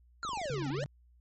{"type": "exponential two-way sweep", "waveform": "square", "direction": "down then up", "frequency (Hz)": [1428, 251.2, 629], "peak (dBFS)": -35, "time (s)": [0.23, 0.84], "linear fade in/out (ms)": 0, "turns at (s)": 0.69}
{"type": "click train", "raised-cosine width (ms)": 2, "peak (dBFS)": -34, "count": 15, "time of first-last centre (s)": [0.25, 0.829], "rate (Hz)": 24.2}
{"type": "tone", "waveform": "sine", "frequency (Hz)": 140, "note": "C#3", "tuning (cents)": 18, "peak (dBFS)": -35, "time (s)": [0.5, 0.86], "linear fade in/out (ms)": 0}
{"effects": ["added 60 Hz sine -59 dBFS peak until 1.2 s", "MP3 32 kbps"]}